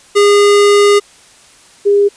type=tone pair in turn; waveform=square / sine; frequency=408.2 / 405.1 Hz; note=G#4 / G#4; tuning=-30 / -43 cents; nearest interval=unison; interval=13 cents; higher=first; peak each=-6 / -6 dBFS; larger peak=neither; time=0.15-1 / 1.85-2.09 s; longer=first; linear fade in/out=20 ms; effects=white hiss -43 dBFS RMS until 2.16 s + resampled to 22050 Hz